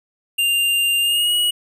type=tone with pitch glide; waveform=square; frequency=2794 to 2909 Hz; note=F7 to F#7; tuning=0 to -30 cents; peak=-16 dBFS; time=0.38-1.51 s; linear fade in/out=10 ms; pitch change=+70 cents; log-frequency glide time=1-1.34 s; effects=none